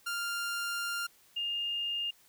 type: tone pair in turn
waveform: sawtooth / sine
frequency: 1396.9 / 2821 Hz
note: F6 / F7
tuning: 0 / +17 cents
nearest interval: octave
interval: 1217 cents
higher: second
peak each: -29 / -31 dBFS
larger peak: first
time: 0.06-1.07 / 1.36-2.11 s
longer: first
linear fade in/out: 10 ms
effects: white hiss -63 dBFS RMS until 2.28 s